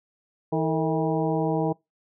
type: harmonic tone with a mistuned harmonic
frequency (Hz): 160.7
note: E3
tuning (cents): -44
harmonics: 1 / 2 / 3 / 4 / 5 / 6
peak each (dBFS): -27 / -27 / -27 / -31 / -31 / -35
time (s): 0.52-1.73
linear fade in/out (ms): 10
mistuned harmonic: 3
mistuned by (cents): -88
effects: noise-tail reverb RT60 0.2 s tail -24 dB re dry